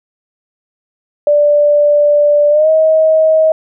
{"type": "tone with pitch glide", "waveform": "sine", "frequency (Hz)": [587.3, 633.1], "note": ["D5", "D#5"], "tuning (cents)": [0, 30], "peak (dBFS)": -6, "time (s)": [1.27, 3.52], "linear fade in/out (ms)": 2, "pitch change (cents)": 130, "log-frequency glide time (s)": [2.5, 2.69], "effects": []}